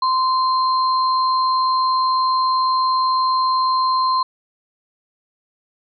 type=tone pair together; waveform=sine; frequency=1037 / 4171 Hz; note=C6 / C8; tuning=-16 / -6 cents; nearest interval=2 octaves; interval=2410 cents; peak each=-15 / -26 dBFS; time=0.02-4.23 s; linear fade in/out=5 ms; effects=none